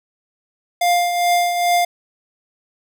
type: tone with tremolo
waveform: square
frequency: 702 Hz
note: F5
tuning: 9 cents sharp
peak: -13 dBFS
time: 0.81-1.85 s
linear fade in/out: 5 ms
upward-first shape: triangle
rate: 2.4 Hz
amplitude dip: 55%
effects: none

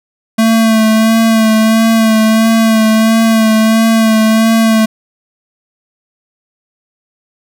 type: tone with vibrato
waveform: square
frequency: 222.3 Hz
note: A3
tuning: 18 cents sharp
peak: -7 dBFS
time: 0.38-4.86 s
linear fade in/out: 10 ms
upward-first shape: sine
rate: 1.5 Hz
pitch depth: 26 cents each way
effects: none

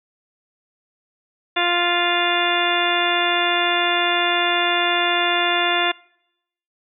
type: harmonic tone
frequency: 349.2 Hz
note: F4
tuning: in tune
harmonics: 1 / 2 / 3 / 4 / 5 / 6 / 7 / 8 / 10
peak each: -26 / -23 / -26 / -26 / -25 / -27 / -28 / -26 / -24 dBFS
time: 1.56-5.92 s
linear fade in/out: 10 ms
effects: noise-tail reverb RT60 0.8 s tail -25 dB re dry

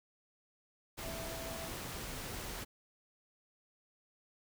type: tone in noise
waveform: sine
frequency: 659.3 Hz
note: E5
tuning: in tune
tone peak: -46 dBFS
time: 1.02-1.69 s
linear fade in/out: 20 ms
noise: pink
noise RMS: -43 dBFS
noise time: 0.97-2.65 s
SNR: -6 dB
effects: none

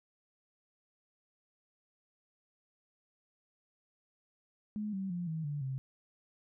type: tone with pitch steps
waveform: sine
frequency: 211 / 192.37 / 175.39 / 159.91 / 145.79 / 132.92 Hz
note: G#3 / G3 / F3 / D#3 / D3 / C3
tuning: +28 / -32 / +8 / +48 / -12 / +28 cents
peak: -34 dBFS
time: 4.76-5.78 s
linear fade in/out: 0 ms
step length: 170 ms
effects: none

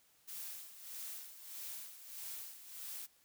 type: noise with tremolo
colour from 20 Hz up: blue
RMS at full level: -45 dBFS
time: 0.27-3.07 s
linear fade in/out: 20 ms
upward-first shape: sine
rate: 1.6 Hz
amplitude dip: 70%
effects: white hiss -70 dBFS RMS until 3.24 s

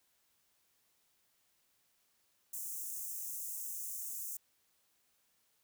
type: high-pass noise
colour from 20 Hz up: white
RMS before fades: -42 dBFS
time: 2.53-4.37 s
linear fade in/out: 5 ms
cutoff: 6300 Hz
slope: 48 dB/octave
effects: white hiss -75 dBFS RMS until 5.63 s

